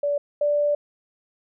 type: tone pair in turn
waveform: sine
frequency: 577 / 585.7 Hz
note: D5 / D5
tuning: -31 / -5 cents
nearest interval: unison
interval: 26 cents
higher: second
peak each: -20 / -18 dBFS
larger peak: second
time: 0.03-0.18 / 0.41-0.75 s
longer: second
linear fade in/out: 5 ms
effects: none